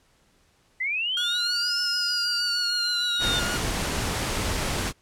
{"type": "linear two-way sweep", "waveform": "sine", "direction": "up then down", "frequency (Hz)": [1975.5, 5274, 3572], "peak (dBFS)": -24, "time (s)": [0.8, 3.4], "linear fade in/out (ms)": 10, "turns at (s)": 1.78}
{"type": "tone with vibrato", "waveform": "sawtooth", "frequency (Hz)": 1429, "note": "F6", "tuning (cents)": 39, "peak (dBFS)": -25, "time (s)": [1.17, 3.57], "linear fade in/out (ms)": 2, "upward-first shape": "sine", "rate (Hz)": 6.5, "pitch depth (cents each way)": 24}
{"type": "noise", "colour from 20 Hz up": "pink", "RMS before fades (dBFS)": -27, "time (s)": [3.19, 4.93], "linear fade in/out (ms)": 50}
{"effects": ["pink hiss -63 dBFS RMS until 5.01 s", "low-pass 10000 Hz 12 dB/octave"]}